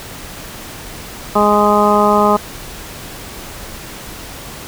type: harmonic tone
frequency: 207.7 Hz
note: G#3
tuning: in tune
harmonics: 1 / 2 / 3 / 4 / 5 / 6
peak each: -16 / -16 / -16 / -16 / -16 / -16 dBFS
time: 1.35-2.37 s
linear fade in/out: 10 ms
effects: pink hiss -31 dBFS RMS until 4.67 s